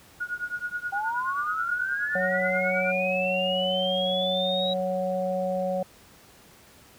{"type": "tone with tremolo", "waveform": "sine", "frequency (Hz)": 1446, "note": "F#6", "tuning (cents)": -40, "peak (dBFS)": -25, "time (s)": [0.2, 2.92], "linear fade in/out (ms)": 10, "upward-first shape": "triangle", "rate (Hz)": 9.4, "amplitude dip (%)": 100}
{"type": "linear sweep", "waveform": "sine", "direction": "up", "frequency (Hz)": [775, 3868], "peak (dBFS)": -27, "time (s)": [0.92, 4.74], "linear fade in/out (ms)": 10}
{"type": "harmonic tone", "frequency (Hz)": 185, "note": "F#3", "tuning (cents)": 0, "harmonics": [1, 3, 4], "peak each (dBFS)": [-32, -26, -32], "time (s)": [2.15, 5.83], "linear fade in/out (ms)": 5}
{"effects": ["pink hiss -53 dBFS RMS until 6.98 s", "high-pass 60 Hz 12 dB/octave"]}